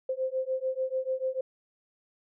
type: beating tone pair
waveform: sine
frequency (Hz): 518 / 524.8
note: C5 / C5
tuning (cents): -17 / +5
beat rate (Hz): 6.8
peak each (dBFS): -31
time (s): 0.09-1.41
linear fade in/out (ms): 5
effects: none